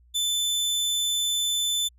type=tone; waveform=sawtooth; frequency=3520 Hz; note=A7; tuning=in tune; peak=-20 dBFS; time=0.14-1.89 s; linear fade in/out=20 ms; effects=added 60 Hz sine -54 dBFS peak until 1.98 s + resampled to 32000 Hz